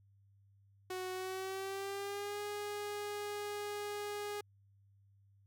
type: tone with pitch glide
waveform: sawtooth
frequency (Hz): 370 to 412.9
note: F#4 to G#4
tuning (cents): 0 to -10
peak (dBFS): -35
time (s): 0.9-4.41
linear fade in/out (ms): 5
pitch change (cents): +190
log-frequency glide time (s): 1.12-2.41
effects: added 99 Hz sine -64 dBFS peak until 5.46 s